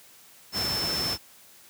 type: tone in noise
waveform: sine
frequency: 5300 Hz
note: E8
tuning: 9 cents sharp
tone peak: -27 dBFS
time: 0.52-1.18 s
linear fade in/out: 50 ms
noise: pink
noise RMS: -32 dBFS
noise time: 0.52-1.18 s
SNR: +2 dB
effects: white hiss -53 dBFS RMS until 1.69 s + high-pass 80 Hz 12 dB/octave